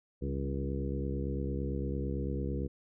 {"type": "harmonic tone with a mistuned harmonic", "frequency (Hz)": 68.9, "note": "C#2", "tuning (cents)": -10, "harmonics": [1, 2, 3, 4, 5, 6, 7], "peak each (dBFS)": [-35, -38, -40, -41, -42, -43, -43], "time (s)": [0.21, 2.68], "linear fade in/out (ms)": 20, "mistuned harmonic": 3, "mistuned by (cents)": -49, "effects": []}